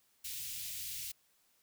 white band-stop noise, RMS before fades -42 dBFS, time 0.24-1.12 s, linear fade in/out 10 ms, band 130 to 2400 Hz, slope 24 dB/octave, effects white hiss -72 dBFS RMS until 1.62 s

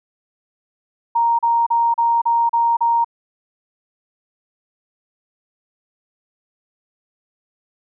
sine tone bursts, 932.3 Hz, A#5, in tune, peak -13 dBFS, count 7, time 1.15-3.046 s, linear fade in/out 10 ms, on 240 ms, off 36 ms, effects none

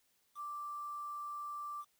sine tone with quantisation, 1174.7 Hz, D6, in tune, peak -40 dBFS, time 0.35-1.85 s, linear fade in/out 50 ms, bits 10, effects white hiss -75 dBFS RMS until 1.99 s

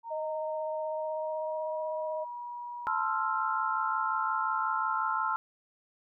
sine tone with pitch glide, 923 to 962.8 Hz, A#5 to B5, -17 to -44 cents, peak -37 dBFS, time 0.03-3.06 s, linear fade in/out 50 ms, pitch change +73 cents, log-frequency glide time 0.84-1.87 s
sine tone with vibrato, 624 Hz, D#5, 5 cents sharp, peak -32 dBFS, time 0.1-2.25 s, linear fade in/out 20 ms, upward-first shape sine, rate 16 Hz, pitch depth 12 cents each way
sine chord, F major seventh, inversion first, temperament equal with one note detuned, 880 / 1046.5 / 1318.5 / 1384.1 Hz, A5 / C6 / E6 / F6, 0 / 0 / 0 / -16 cents, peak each -33 dBFS, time 2.87-5.36 s, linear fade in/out 0 ms
effects none

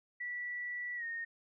sine tone with pitch glide, 1955 to 1847.4 Hz, B6 to A#6, -18 to -16 cents, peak -37 dBFS, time 0.2-1.25 s, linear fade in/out 10 ms, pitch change -98 cents, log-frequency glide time 0.96-1.04 s, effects none

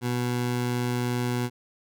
20% pulse tone, 122.6 Hz, B2, 12 cents flat, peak -20 dBFS, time 0.01-1.5 s, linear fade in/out 50 ms, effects none

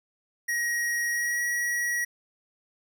square tone with pitch glide, 1893 to 1915 Hz, A#6 to A#6, +26 to +46 cents, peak -26 dBFS, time 0.48-2.05 s, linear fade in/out 10 ms, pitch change +20 cents, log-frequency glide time 1.11-1.41 s, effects none

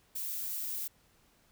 violet noise, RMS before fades -37 dBFS, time 0.15-0.88 s, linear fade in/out 10 ms, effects pink hiss -67 dBFS RMS until 1.51 s

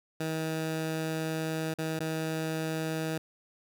15% pulse tone with dropouts, 159.4 Hz, D#3, 42 cents sharp, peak -24 dBFS, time 0.2-3.18 s, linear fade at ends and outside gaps 5 ms, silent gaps 1.74-1.785 / 1.992-2.003 s, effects none

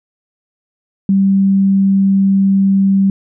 sine tone, 194.9 Hz, G3, 10 cents flat, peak -8 dBFS, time 1.09-3.1 s, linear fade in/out 2 ms, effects none

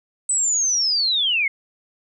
sine linear sweep, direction down, 8130 to 2093 Hz, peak -17 dBFS, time 0.29-1.48 s, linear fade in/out 5 ms, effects none

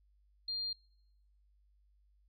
sine tone, 4200 Hz, C8, 6 cents sharp, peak -35 dBFS, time 0.48-0.73 s, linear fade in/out 5 ms, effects noise-tail reverb RT60 0.8 s tail -26 dB re dry + added 50 Hz sine -66 dBFS peak until 2.28 s

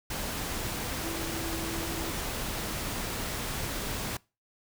sine tone in noise, 329.6 Hz, E4, in tune, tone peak -37 dBFS, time 1.03-2.11 s, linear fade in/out 5 ms, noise pink, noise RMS -34 dBFS, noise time 0.1-4.17 s, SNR -6 dB, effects noise-tail reverb RT60 0.3 s tail -24 dB re dry

